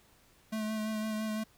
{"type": "tone with vibrato", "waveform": "square", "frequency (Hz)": 216.7, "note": "A3", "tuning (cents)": -26, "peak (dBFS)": -33, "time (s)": [0.52, 1.44], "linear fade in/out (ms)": 10, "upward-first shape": "sine", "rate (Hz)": 5.9, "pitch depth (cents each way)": 20, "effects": ["pink hiss -64 dBFS RMS until 1.57 s"]}